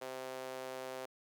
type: tone with high-pass filter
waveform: sawtooth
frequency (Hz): 130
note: C3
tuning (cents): -11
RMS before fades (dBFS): -44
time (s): 0.01-1.06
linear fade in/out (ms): 10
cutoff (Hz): 510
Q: 2.1
effects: none